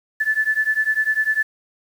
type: beating tone pair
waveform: sine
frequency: 1739 / 1749 Hz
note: A6 / A6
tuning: -21 / -11 cents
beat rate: 10 Hz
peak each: -20 dBFS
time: 0.2-1.43 s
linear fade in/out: 10 ms
effects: 7-bit